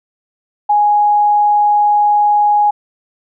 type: tone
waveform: sine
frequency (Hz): 830.6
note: G#5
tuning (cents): 0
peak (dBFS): -8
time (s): 0.69-2.71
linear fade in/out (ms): 10
effects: none